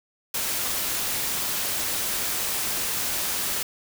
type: noise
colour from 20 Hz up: white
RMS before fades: -27 dBFS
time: 0.34-3.63 s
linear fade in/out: 5 ms
effects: none